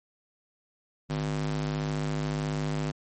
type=tone with high-pass filter; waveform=square; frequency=50.8 Hz; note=G#1; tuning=38 cents flat; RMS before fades=-30 dBFS; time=1.09-2.92 s; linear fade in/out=20 ms; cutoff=150 Hz; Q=1.6; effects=MP3 32 kbps